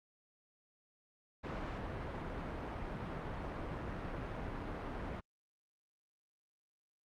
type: low-pass noise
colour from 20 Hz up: pink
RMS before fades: -42 dBFS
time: 1.43-5.21 s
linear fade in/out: 20 ms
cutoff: 1600 Hz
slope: 12 dB/octave
effects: Opus 48 kbps